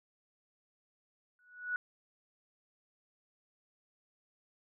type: tone with exponential growth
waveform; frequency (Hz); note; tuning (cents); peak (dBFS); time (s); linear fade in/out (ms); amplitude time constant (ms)
sine; 1470; F#6; -12; -29; 1.39-1.76; 1; 79
effects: none